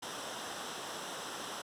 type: noise with comb filter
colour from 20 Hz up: pink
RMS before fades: -41 dBFS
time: 0.02-1.62 s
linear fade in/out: 10 ms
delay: 0.44 ms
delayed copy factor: -0.55
effects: high-pass 200 Hz 12 dB/octave + low-pass 9000 Hz 12 dB/octave